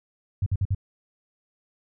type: tone bursts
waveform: sine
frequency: 97 Hz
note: G2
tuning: 18 cents flat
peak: -20 dBFS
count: 4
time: 0.42-0.748 s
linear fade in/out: 5 ms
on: 43 ms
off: 52 ms
effects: none